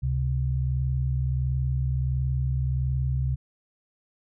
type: tone pair together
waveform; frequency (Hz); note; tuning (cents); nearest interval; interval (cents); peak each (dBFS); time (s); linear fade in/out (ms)
sine; 69.37 / 130.81; C#2 / C3; +2 / 0; major seventh; 1098; -26 / -25; 0.02-3.36; 20
effects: none